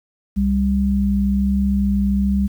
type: tone pair together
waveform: sine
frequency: 65.9 / 198.91 Hz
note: C2 / G3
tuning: +13 / +26 cents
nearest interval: octave + perfect fifth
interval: 1913 cents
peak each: -20 / -16 dBFS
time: 0.36-2.48 s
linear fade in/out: 20 ms
effects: 8-bit